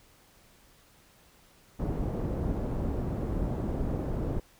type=low-pass noise; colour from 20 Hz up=pink; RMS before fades=-31 dBFS; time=1.79-4.4 s; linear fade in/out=10 ms; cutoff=480 Hz; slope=12 dB/octave; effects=pink hiss -60 dBFS RMS until 4.59 s